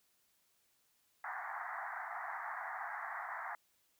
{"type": "band-pass noise", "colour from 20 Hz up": "pink", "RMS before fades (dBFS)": -43, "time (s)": [1.24, 3.55], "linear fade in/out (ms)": 2, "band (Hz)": [690, 2000], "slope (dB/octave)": 96, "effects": ["white hiss -75 dBFS RMS until 3.99 s"]}